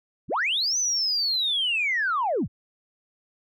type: linear two-way sweep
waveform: sine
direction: up then down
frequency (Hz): 49.63 to 6150 to 49.63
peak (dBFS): -21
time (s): 0.28-2.48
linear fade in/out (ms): 50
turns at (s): 0.78
effects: tanh soft clip ceiling -17 dBFS